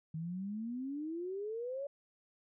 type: exponential sweep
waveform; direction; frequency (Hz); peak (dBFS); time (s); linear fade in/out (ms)
sine; up; 155.56 to 574; -37; 0.14-1.87; 5
effects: none